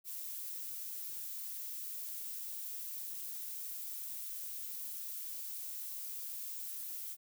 violet noise, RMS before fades -43 dBFS, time 0.04-7.17 s, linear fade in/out 50 ms, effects none

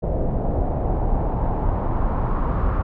brown noise with low-pass filter sweep, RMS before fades -21 dBFS, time 0.02-2.83 s, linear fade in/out 20 ms, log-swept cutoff 610 to 1200 Hz, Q 2.9, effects none

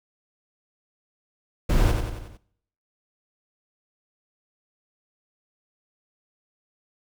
brown noise with echo, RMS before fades -20 dBFS, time 1.69-1.92 s, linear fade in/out 10 ms, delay 91 ms, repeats 5, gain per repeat -5 dB, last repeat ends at 2.375 s, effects noise-tail reverb RT60 0.7 s tail -21 dB re dry

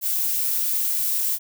violet noise, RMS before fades -23 dBFS, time 0.01-1.39 s, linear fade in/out 50 ms, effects none

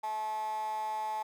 15% pulse tone with high-pass filter, 216.1 Hz, A3, 31 cents flat, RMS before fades -35 dBFS, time 0.03-1.23 s, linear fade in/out 10 ms, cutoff 860 Hz, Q 8.9, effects none

